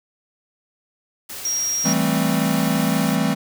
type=noise; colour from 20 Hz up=white; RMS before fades=-33 dBFS; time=1.29-3.16 s; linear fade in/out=10 ms
type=tone; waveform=sine; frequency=5640 Hz; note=F8; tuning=16 cents sharp; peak=-20 dBFS; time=1.45-1.93 s; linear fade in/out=2 ms
type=chord; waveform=square; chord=A minor seventh; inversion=second; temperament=equal; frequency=164.81 / 196 / 220 / 261.6 Hz; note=E3 / G3 / A3 / C4; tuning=0 / 0 / 0 / 0 cents; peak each=-24 dBFS; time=1.84-3.35 s; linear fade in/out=20 ms
effects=none